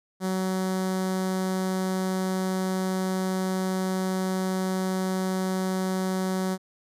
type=tone with notch filter; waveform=sawtooth; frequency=187.5 Hz; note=F#3; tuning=23 cents sharp; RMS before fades=-27 dBFS; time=0.2-6.58 s; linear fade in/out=50 ms; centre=2600 Hz; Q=1.3; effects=resampled to 32000 Hz